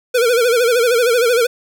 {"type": "tone with vibrato", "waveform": "square", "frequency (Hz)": 477.9, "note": "A#4", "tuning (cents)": 43, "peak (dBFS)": -12, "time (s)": [0.14, 1.47], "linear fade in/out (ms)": 10, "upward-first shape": "sine", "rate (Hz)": 13, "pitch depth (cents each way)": 100, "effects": []}